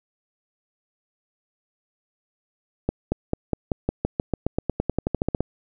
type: accelerating click train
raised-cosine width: 2 ms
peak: -8 dBFS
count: 21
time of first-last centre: 2.89-5.406 s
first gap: 230 ms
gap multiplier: 0.93
effects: none